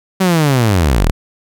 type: linear sweep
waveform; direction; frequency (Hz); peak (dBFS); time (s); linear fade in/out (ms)
sawtooth; down; 193.1 to 30.87; -6; 0.2-1.11; 10
effects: none